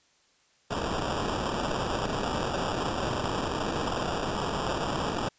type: noise with sample-and-hold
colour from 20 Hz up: violet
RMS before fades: -30 dBFS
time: 0.7-5.29 s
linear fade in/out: 10 ms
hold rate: 2100 Hz
effects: white hiss -65 dBFS RMS until 5.38 s + resampled to 16000 Hz